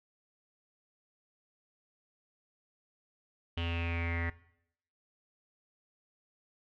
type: tone with low-pass filter sweep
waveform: square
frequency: 84.5 Hz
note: E2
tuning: 43 cents sharp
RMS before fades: -34 dBFS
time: 3.57-4.3 s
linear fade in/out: 5 ms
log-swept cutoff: 3000 to 1900 Hz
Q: 9.4
effects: noise-tail reverb RT60 0.7 s tail -18 dB re dry